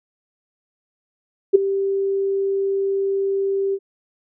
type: tone with ADSR envelope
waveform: sine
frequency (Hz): 392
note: G4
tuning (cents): 0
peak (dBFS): -4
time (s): 1.53-3.79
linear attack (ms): 22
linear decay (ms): 11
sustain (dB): -14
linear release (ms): 54
effects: none